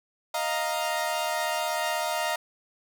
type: chord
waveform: sawtooth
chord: Eb suspended second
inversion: none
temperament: equal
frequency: 622.3 / 698.5 / 932.3 Hz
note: Eb5 / F5 / Bb5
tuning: 0 / 0 / 0 cents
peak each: -27 dBFS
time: 0.34-2.36 s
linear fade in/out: 5 ms
effects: none